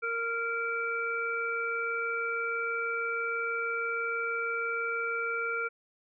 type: harmonic tone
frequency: 463.1 Hz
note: A#4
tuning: 11 cents flat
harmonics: 1 / 3 / 5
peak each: -36 / -31 / -36 dBFS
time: 0.02-5.69 s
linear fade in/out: 20 ms
effects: none